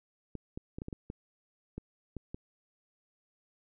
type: clicks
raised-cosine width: 3 ms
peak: -26 dBFS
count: 10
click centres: 0.353 / 0.575 / 0.785 / 0.819 / 0.884 / 0.928 / 1.101 / 1.78 / 2.167 / 2.345 s
effects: none